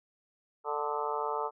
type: harmonic tone with a mistuned harmonic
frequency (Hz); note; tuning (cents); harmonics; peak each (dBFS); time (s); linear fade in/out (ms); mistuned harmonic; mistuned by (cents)
147.8; D3; +11; 3 / 4 / 5 / 6 / 7 / 8 / 9; -36 / -40 / -40 / -35 / -39 / -39 / -40; 0.64-1.51; 50; 9; -54
effects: none